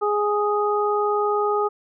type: harmonic tone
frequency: 415.3 Hz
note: G#4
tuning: in tune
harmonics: 1 / 2 / 3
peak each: -21 / -25 / -24 dBFS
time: 0.01-1.69 s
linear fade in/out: 20 ms
effects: none